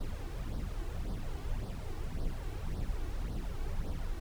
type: noise with flanger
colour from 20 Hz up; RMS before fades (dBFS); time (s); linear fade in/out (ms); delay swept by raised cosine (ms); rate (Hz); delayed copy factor
brown; -36; 0-4.2; 10; 0.2 to 2.7; 1.8; +0.65
effects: none

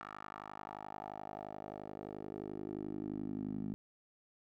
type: tone with band-pass filter sweep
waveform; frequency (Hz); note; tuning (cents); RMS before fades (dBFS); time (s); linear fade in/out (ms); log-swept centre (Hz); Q
10% pulse; 51.5; G#1; -14; -44; 0.01-3.74; 0; 1300 to 220; 2.9
effects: none

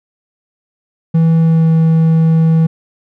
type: tone with pitch glide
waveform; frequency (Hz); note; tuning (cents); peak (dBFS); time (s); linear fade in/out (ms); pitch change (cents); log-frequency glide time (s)
triangle; 163.4 to 161.9; E3 to E3; -15 to -31; -5; 1.14-2.67; 10; -16; 1.39-1.7
effects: none

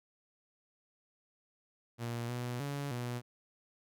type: tone with pitch steps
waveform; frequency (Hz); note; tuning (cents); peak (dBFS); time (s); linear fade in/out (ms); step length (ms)
sawtooth; 118.2 / 122.3 / 142 / 121.7; A#2 / B2 / C#3 / B2; +24 / -16 / +42 / -25; -32; 1.98-3.22; 50; 310
effects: none

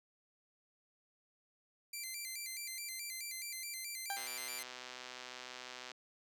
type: tone with vibrato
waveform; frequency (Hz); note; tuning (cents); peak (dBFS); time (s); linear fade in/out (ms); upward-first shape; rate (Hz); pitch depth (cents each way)
10% pulse; 2206; C#7; -9; -33; 1.93-4.63; 5; square; 4.7; 110
type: tone with exponential decay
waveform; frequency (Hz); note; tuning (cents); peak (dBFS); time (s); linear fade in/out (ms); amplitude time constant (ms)
30% pulse; 793; G5; +20; -33; 4.1-4.4; 1; 64
type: click train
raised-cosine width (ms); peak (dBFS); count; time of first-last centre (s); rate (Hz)
0.2; -29; 221; 4.17-5.916; 126
effects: high-pass 300 Hz 12 dB/octave

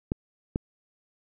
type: clicks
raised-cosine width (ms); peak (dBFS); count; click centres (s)
3; -13; 2; 0.119 / 0.559
effects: none

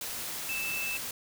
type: tone in noise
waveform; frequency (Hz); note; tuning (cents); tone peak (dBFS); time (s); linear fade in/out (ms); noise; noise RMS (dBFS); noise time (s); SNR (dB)
sine; 2637; E7; 0; -32; 0.49-0.97; 2; white; -37; 0.01-1.11; +2
effects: none

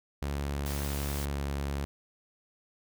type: tone with pitch glide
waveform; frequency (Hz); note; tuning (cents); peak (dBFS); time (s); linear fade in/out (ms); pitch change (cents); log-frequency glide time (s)
sawtooth; 70.9 to 70.13; C#2 to C#2; +40 to +21; -27; 0.22-1.85; 0; -19; 1.29-1.38
type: noise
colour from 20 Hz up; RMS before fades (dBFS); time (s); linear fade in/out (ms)
white; -41; 0.66-1.25; 0
effects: none

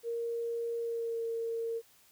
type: tone with pitch glide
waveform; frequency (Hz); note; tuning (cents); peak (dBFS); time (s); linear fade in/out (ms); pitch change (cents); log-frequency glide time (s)
sine; 466.2 to 458.5; A#4 to A#4; 0 to -29; -32; 0.03-1.82; 50; -29; 0.78-1.23
effects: white hiss -63 dBFS RMS until 2.11 s

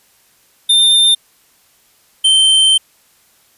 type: tone pair in turn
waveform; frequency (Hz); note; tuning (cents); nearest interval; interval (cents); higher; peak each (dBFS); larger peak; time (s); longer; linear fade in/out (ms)
square; 3604 / 3111; A7 / G7; +41 / -14; minor third; 255; first; -8; neither; 0.69-1.15 / 2.24-2.78; second; 10
effects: white hiss -53 dBFS RMS until 3.57 s + resampled to 32000 Hz

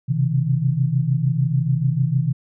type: tone cluster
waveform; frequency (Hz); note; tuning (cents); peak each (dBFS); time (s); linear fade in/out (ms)
sine; 127.6 / 134.3 / 160.2; C3 / C3 / E3; -43 / +46 / -49; -21; 0.08-2.33; 20
effects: none

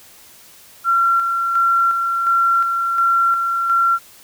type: tone with tremolo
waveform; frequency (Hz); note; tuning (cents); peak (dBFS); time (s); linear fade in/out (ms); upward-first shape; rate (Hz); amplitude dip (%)
sine; 1366; F6; -39; -12; 0.84-3.99; 50; square; 1.4; 40
effects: white hiss -45 dBFS RMS until 4.23 s

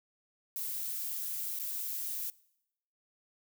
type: noise with dropouts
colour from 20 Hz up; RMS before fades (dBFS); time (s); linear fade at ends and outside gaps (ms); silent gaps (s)
violet; -37; 0.56-2.3; 1; 1.59-1.597
effects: noise-tail reverb RT60 0.8 s tail -22 dB re dry

